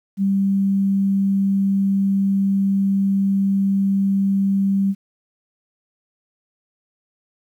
sine tone, 196 Hz, G3, in tune, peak -15 dBFS, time 0.17-4.95 s, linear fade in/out 50 ms, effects 9-bit

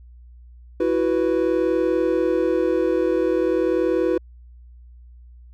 triangle chord, E suspended second, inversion none, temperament equal, 329.6 / 370 / 493.9 Hz, E4 / F#4 / B4, 0 / 0 / 0 cents, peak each -20 dBFS, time 0.8-4.18 s, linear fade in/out 5 ms, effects added 60 Hz sine -42 dBFS peak until 5.53 s

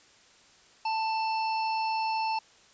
harmonic tone with a mistuned harmonic, 886 Hz, A5, 12 cents sharp, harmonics 1 / 3 / 5 / 6, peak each -27 / -37 / -41 / -43 dBFS, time 0.85-2.39 s, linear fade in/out 5 ms, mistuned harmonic 5, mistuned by -24 cents, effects white hiss -58 dBFS RMS until 2.73 s + resampled to 16000 Hz

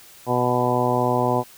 harmonic tone with a mistuned harmonic, 123.47 Hz, B2, in tune, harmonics 1 / 2 / 3 / 4 / 5 / 6 / 7 / 8, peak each -26 / -26 / -26 / -26 / -26 / -26 / -26 / -26 dBFS, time 0.26-1.44 s, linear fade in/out 50 ms, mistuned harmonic 8, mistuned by +17 cents, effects white hiss -47 dBFS RMS until 1.57 s

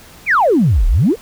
sine exponential two-way sweep, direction down then up, 2587 to 34.65 to 522 Hz, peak -8 dBFS, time 0.26-1.16 s, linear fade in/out 50 ms, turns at 0.87 s, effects tanh soft clip ceiling -4 dBFS + pink hiss -41 dBFS RMS until 1.21 s

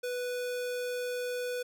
square tone, 493.9 Hz, B4, in tune, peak -33 dBFS, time 0.03-1.63 s, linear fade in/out 10 ms, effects none

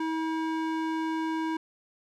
square tone with band-pass filter, 320.8 Hz, E4, 47 cents flat, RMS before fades -30 dBFS, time 0-1.57 s, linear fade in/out 5 ms, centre 790 Hz, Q 0.69, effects none

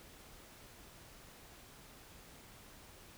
silence, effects pink hiss -57 dBFS RMS until 3.17 s

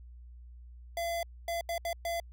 square tone bursts at uneven times, 679 Hz, F5, 49 cents flat, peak -32 dBFS, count 5, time 0.97-1.23 / 1.48-1.61 / 1.69-1.78 / 1.85-1.93 / 2.05-2.2 s, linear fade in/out 2 ms, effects added 60 Hz sine -47 dBFS peak until 2.32 s

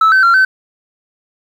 sine tone with pitch steps, 1309 / 1534 / 1374 / 1530 Hz, E6 / G6 / F6 / G6, -13 / -38 / -29 / -42 cents, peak -4 dBFS, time 0.01-0.45 s, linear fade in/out 5 ms, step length 110 ms, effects tanh soft clip ceiling -5 dBFS + 7-bit

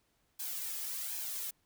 blue noise with flanger, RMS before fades -39 dBFS, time 0.39-1.51 s, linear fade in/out 10 ms, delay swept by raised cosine 1.2 to 2.4 ms, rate 1.3 Hz, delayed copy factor +0.65, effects pink hiss -75 dBFS RMS until 1.65 s

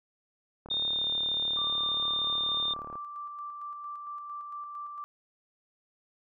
click train, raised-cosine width 1 ms, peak -30 dBFS, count 85, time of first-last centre 0.66-2.955 s, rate 36.6 Hz
sine tone with pitch glide, 3651 to 3622 Hz, A#7 to A7, -37 to +49 cents, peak -27 dBFS, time 0.7-2.74 s, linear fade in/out 10 ms, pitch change -14 cents, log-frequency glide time 0.83-1.1 s
sine tone with tremolo, 1173 Hz, D6, 2 cents flat, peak -36 dBFS, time 1.57-5.04 s, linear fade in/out 0 ms, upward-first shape square, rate 4.4 Hz, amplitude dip 30%
effects none

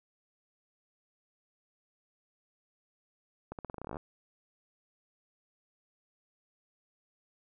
accelerating click train, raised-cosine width 1 ms, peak -26 dBFS, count 15, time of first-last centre 3.52-3.969 s, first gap 68 ms, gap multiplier 0.87, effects none

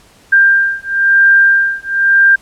sine beating tone pair, 1590 / 1591 Hz, G6 / G6, +24 / +25 cents, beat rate 1 Hz, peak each -10 dBFS, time 0.32-2.36 s, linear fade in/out 10 ms, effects pink hiss -46 dBFS RMS until 2.41 s + low-pass 11000 Hz 12 dB/octave

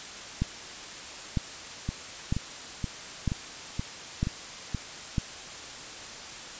two click trains, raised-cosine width 5 ms, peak -13 / -17 dBFS, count 6 / 7, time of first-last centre 0.42-5.182 / 1.89-4.747 s, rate 1.05 / 2.1 Hz, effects white hiss -41 dBFS RMS until 6.59 s + resampled to 16000 Hz

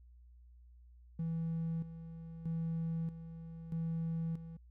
triangle tone with tremolo, 164.3 Hz, E3, 5 cents flat, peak -31 dBFS, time 1.19-4.57 s, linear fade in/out 5 ms, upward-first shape square, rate 0.79 Hz, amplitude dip 75%, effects tanh soft clip ceiling -29 dBFS + added 60 Hz sine -56 dBFS peak until 4.7 s

